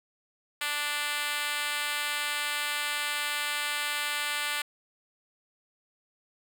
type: tone with high-pass filter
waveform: 5% pulse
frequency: 293.7 Hz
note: D4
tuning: in tune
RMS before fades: -31 dBFS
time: 0.61-4.62 s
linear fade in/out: 5 ms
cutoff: 1200 Hz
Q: 0.75
effects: none